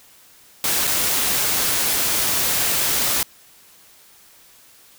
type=noise with dropouts; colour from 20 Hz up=white; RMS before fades=-20 dBFS; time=0.64-3.23 s; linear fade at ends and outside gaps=1 ms; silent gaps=0.871-0.875 s; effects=white hiss -50 dBFS RMS until 4.98 s